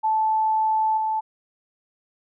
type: tone with level steps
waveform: sine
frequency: 874 Hz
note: A5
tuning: 12 cents flat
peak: -18 / -21 dBFS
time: 0.03-1.21 s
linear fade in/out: 20 ms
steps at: 0.97 s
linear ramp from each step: 5 ms
effects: none